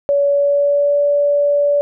sine tone with pitch glide, 567 to 576.6 Hz, C#5 to D5, +39 to -32 cents, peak -11 dBFS, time 0.09-1.81 s, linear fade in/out 0 ms, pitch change +29 cents, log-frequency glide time 0.26-0.99 s, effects none

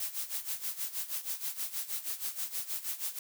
blue noise with tremolo, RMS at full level -34 dBFS, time 0-3.19 s, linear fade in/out 2 ms, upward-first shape sine, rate 6.3 Hz, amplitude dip 80%, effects none

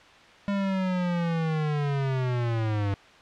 square linear sweep, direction down, 201.9 to 98 Hz, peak -25 dBFS, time 0.48-2.94 s, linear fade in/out 0 ms, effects white hiss -51 dBFS RMS until 3.21 s + low-pass 3000 Hz 12 dB/octave

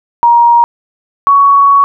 sine tone pair in turn, 944 / 1119.4 Hz, A#5 / C#6, +22 / +17 cents, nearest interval minor third, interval 295 cents, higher second, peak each -3 dBFS, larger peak neither, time 0.23-0.64 / 1.27-1.84 s, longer second, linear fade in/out 0 ms, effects none

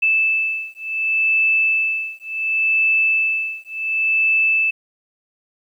sine beating tone pair, 2631 / 2631.69 Hz, E7 / E7, -4 / -4 cents, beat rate 0.69 Hz, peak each -19 dBFS, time 0.02-4.71 s, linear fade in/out 10 ms, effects 9-bit

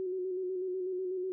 sine tone with vibrato, 370 Hz, F#4, in tune, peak -32 dBFS, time 0-1.32 s, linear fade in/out 0 ms, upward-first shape square, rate 8.1 Hz, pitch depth 32 cents each way, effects none

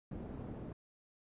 white low-pass noise, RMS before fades -45 dBFS, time 0.11-0.73 s, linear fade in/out 5 ms, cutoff 310 Hz, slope 12 dB/octave, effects resampled to 8000 Hz

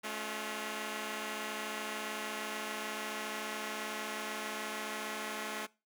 5% pulse chord, A augmented, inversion none, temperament equal with one note detuned, 214.9 / 277.2 / 349.2 Hz, A3 / C#4 / E#4, -41 / 0 / 0 cents, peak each -28 / -33 / -33 dBFS, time 0.03-5.67 s, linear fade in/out 20 ms, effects noise-tail reverb RT60 0.3 s tail -22 dB re dry

